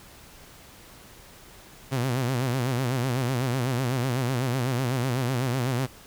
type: tone with vibrato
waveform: sawtooth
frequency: 126.6 Hz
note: B2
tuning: 43 cents sharp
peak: -20 dBFS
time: 1.91-5.87 s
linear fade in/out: 20 ms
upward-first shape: sine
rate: 8 Hz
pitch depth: 120 cents each way
effects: pink hiss -49 dBFS RMS until 6.06 s